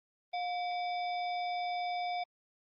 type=harmonic tone with a mistuned harmonic; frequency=713 Hz; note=F5; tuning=36 cents sharp; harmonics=1 / 3 / 5 / 7; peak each=-33 / -43 / -47 / -50 dBFS; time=0.33-2.24 s; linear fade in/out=10 ms; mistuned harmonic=3; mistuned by=+120 cents; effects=Opus 24 kbps